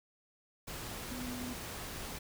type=tone in noise; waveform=sine; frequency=248.4 Hz; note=B3; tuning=10 cents sharp; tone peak=-40 dBFS; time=1.11-1.54 s; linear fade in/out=10 ms; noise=pink; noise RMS=-43 dBFS; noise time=0.67-2.19 s; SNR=0 dB; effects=none